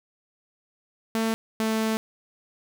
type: tone pair in turn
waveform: sawtooth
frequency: 223.9 / 220.7 Hz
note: A3 / A3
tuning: +30 / +5 cents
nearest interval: unison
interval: 25 cents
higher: first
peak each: -19 dBFS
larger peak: neither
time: 1.15-1.34 / 1.6-1.97 s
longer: second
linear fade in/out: 0 ms
effects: none

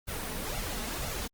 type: noise with flanger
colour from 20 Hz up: pink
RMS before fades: -35 dBFS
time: 0.07-1.28 s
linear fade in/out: 20 ms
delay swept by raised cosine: 1.4 to 4.7 ms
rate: 2 Hz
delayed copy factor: +0.65
effects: Opus 32 kbps

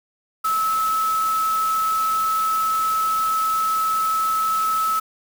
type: tone in noise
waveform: sine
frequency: 1300 Hz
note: E6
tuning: 24 cents flat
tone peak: -18 dBFS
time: 0.44-5 s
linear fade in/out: 10 ms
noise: white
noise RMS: -33 dBFS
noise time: 0.44-5 s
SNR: +12 dB
effects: none

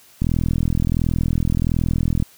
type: click train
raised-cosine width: 5 ms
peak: -7 dBFS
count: 84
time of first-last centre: 0.22-2.225 s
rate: 41.4 Hz
effects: white hiss -50 dBFS RMS until 2.37 s

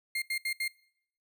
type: tone bursts at uneven times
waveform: 35% pulse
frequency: 2117 Hz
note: C7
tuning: 20 cents sharp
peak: -28 dBFS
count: 4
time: 0.15-0.22 / 0.3-0.38 / 0.45-0.53 / 0.6-0.68 s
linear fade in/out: 5 ms
effects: noise-tail reverb RT60 0.7 s tail -23 dB re dry

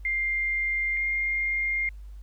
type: tone pair in turn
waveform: sine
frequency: 2100 / 2118 Hz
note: C7 / C7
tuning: +6 / +21 cents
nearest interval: unison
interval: 15 cents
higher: second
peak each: -24 dBFS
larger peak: neither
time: 0.05-0.97 / 0.97-1.89 s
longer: neither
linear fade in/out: 2 ms
effects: added 50 Hz sine -39 dBFS peak until 2.22 s + pink hiss -66 dBFS RMS until 2.22 s

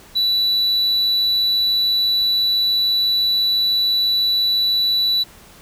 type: tone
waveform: sine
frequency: 3953 Hz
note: B7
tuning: 1 cent sharp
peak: -12 dBFS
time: 0.15-5.24 s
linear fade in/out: 20 ms
effects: tanh soft clip ceiling -14 dBFS + pink hiss -45 dBFS RMS until 5.61 s

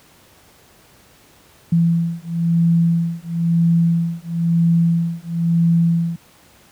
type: beating tone pair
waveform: sine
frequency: 167.6 / 168.6 Hz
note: E3 / E3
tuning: +29 / +39 cents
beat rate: 1 Hz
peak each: -17 dBFS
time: 1.72-6.16 s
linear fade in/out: 5 ms
effects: pink hiss -50 dBFS RMS until 6.71 s + high-pass 60 Hz 12 dB/octave

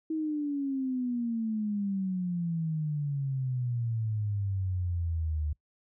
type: exponential sweep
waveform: sine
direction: down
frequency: 320.7 to 74.2 Hz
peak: -28 dBFS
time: 0.1-5.53 s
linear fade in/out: 5 ms
effects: noise-tail reverb RT60 0.1 s tail -23 dB re dry

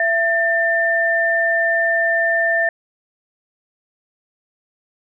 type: tone pair together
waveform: sine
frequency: 669.4 / 1791 Hz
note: E5 / A6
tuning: +26 / +30 cents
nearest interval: octave + perfect fourth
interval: 1704 cents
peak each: -19 / -16 dBFS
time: 0-2.69 s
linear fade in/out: 2 ms
effects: none

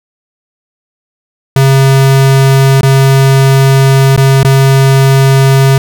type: tone with dropouts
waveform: square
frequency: 135.1 Hz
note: C#3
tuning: 44 cents flat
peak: -4 dBFS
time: 1.56-5.78 s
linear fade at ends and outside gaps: 2 ms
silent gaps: 2.811-2.831 / 4.163-4.176 / 4.432-4.447 s
effects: none

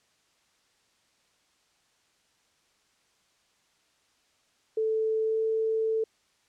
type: tone with pitch glide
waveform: sine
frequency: 440 to 443.1 Hz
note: A4 to A4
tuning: 0 to +12 cents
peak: -24 dBFS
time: 4.77-6.04 s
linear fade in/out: 5 ms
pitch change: +12 cents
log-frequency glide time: 5.24-5.38 s
effects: white hiss -68 dBFS RMS until 6.48 s + low-pass 7000 Hz 12 dB/octave

